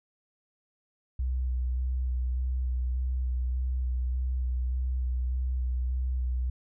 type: tone with vibrato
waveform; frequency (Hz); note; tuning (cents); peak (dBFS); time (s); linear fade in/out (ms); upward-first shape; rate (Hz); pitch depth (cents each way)
sine; 62.9; B1; +32; -26; 1.19-6.5; 5; square; 1.7; 16
effects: none